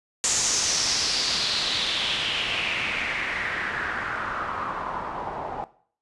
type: noise with low-pass filter sweep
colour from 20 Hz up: white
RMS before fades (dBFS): -27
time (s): 0.24-5.64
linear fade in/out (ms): 0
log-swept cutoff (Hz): 7100 to 790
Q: 3.7
effects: noise-tail reverb RT60 0.5 s tail -17 dB re dry + resampled to 24000 Hz